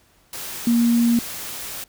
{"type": "tone in noise", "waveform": "sine", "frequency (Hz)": 235.2, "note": "A#3", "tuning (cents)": 16, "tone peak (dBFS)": -14, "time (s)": [0.67, 1.19], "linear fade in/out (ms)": 2, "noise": "white", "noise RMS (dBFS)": -32, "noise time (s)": [0.33, 1.84], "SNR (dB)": 15, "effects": ["pink hiss -58 dBFS RMS until 1.88 s"]}